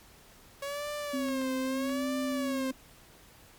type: tone with vibrato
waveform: sawtooth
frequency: 554.4 Hz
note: C#5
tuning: in tune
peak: -30 dBFS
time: 0.62-2.71 s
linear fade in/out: 5 ms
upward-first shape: sine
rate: 0.8 Hz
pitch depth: 110 cents each way
type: tone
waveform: sine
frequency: 261.6 Hz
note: C4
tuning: in tune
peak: -30 dBFS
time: 1.13-2.72 s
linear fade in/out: 10 ms
type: clicks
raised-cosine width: 0.3 ms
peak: -30 dBFS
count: 3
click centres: 1.286 / 1.416 / 1.895 s
effects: pink hiss -56 dBFS RMS until 3.58 s + MP3 96 kbps